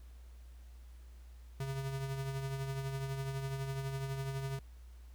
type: tone with tremolo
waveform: square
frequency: 135.5 Hz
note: C#3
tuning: 39 cents flat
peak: -35 dBFS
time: 1.6-4.59 s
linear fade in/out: 2 ms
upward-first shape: triangle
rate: 12 Hz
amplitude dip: 50%
effects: added 60 Hz sine -50 dBFS peak until 5.14 s + pink hiss -68 dBFS RMS until 5.14 s